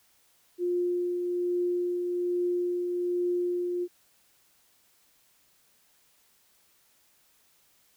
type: tone with tremolo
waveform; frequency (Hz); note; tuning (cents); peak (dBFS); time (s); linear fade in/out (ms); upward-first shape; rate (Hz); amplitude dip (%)
sine; 353.9; F4; +23; -24; 0.58-3.88; 50; triangle; 1.2; 35
effects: white hiss -65 dBFS RMS until 7.96 s